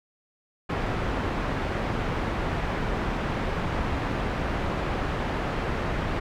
pink low-pass noise, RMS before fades -28 dBFS, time 0.69-6.2 s, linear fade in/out 10 ms, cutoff 1900 Hz, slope 12 dB/octave, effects none

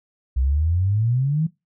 sine exponential sweep, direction up, 61.74 to 165.1 Hz, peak -17 dBFS, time 0.36-1.47 s, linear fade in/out 10 ms, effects noise-tail reverb RT60 0.2 s tail -19 dB re dry

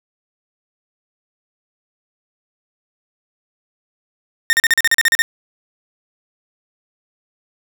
40% pulse tone bursts, 1830 Hz, A#6, 32 cents flat, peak -9 dBFS, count 11, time 4.5-5.22 s, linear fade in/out 0 ms, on 30 ms, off 39 ms, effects none

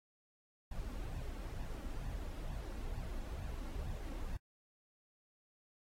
brown noise with flanger, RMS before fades -42 dBFS, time 0.71-4.37 s, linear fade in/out 5 ms, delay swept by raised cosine 1.1 to 3.7 ms, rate 2.2 Hz, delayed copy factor +0.6, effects AAC 48 kbps

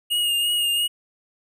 square tone with vibrato, 2854 Hz, F7, 37 cents sharp, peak -20 dBFS, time 0.1-0.88 s, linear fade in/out 20 ms, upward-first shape triangle, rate 2.9 Hz, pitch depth 32 cents each way, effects none

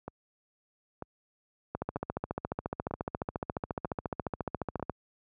two click trains, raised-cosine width 1 ms, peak -24 / -18 dBFS, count 6 / 46, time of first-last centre 0.08-4.797 / 1.75-4.897 s, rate 1.06 / 14.3 Hz, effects high-pass 60 Hz 12 dB/octave

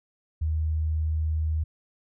sine tone, 78.4 Hz, D#2, 14 cents sharp, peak -23 dBFS, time 0.41-1.64 s, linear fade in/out 10 ms, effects none

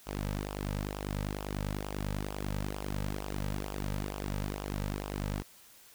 sawtooth tone with flanger, 50.1 Hz, G1, 38 cents sharp, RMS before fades -36 dBFS, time 0.06-5.43 s, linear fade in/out 20 ms, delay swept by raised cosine 0.47 to 2.87 ms, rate 2.2 Hz, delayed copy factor -0.65, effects white hiss -57 dBFS RMS until 5.94 s

